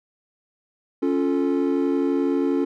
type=chord; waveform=triangle; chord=Db augmented; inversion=none; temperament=equal; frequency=277.2 / 349.2 / 440 Hz; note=Db4 / F4 / A4; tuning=0 / 0 / 0 cents; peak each=-19 / -22 / -24 dBFS; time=1.02-2.65 s; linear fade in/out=10 ms; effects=tanh soft clip ceiling -8 dBFS